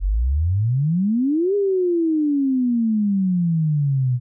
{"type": "exponential two-way sweep", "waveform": "sine", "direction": "up then down", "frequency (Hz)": [43.65, 411.5, 121.1], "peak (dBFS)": -16, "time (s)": [0, 4.2], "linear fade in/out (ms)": 50, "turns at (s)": 1.55, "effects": []}